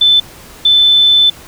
sine tone pair in turn, 3520 / 3520 Hz, A7 / A7, 0 / 0 cents, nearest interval unison, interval 0 cents, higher neither, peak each -5 dBFS, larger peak neither, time 0.01-0.2 / 0.65-1.3 s, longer second, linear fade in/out 5 ms, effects pink hiss -36 dBFS RMS until 1.47 s

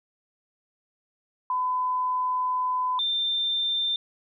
sine tone pair in turn, 1008 / 3584 Hz, B5 / A7, +35 / +31 cents, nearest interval octave + minor seventh, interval 2196 cents, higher second, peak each -23 dBFS, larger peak neither, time 1.5-2.99 / 2.99-3.96 s, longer first, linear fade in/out 2 ms, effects none

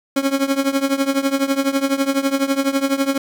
30% pulse tone with tremolo, 273.9 Hz, C#4, 21 cents flat, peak -10 dBFS, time 0.16-3.18 s, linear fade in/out 5 ms, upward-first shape triangle, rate 12 Hz, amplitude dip 90%, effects none

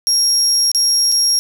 35% pulse tone with dropouts, 5588 Hz, F8, in tune, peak -9 dBFS, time 0.07-1.39 s, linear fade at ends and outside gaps 0 ms, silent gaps 0.716-0.748 / 1.118-1.122 s, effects none

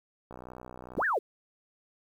click train, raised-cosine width 1 ms, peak -30 dBFS, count 45, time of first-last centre 0.31-1.016 s, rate 62.3 Hz
sine linear two-way sweep, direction up then down, 36 to 1864.7 to 321.5 Hz, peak -25 dBFS, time 0.97-1.19 s, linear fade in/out 10 ms, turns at 1.05 s
effects 10-bit

